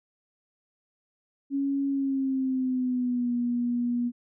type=tone with pitch glide; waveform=sine; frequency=277.2 to 241.3 Hz; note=C#4 to B3; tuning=0 to -40 cents; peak=-24 dBFS; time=1.5-4.12 s; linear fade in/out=50 ms; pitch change=-240 cents; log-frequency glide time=1.88-3.33 s; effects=none